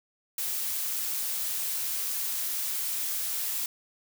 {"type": "noise", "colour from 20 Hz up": "blue", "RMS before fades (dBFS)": -31, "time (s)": [0.38, 3.66], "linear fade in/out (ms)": 2, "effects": []}